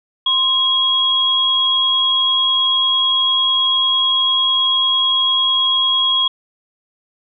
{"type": "tone pair together", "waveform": "sine", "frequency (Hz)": [1046.5, 3303], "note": ["C6", "G#7"], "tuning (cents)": [0, -10], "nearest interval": "octave + minor sixth", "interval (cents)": 1990, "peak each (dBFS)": [-22, -13], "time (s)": [0.26, 6.28], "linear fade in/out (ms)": 5, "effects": []}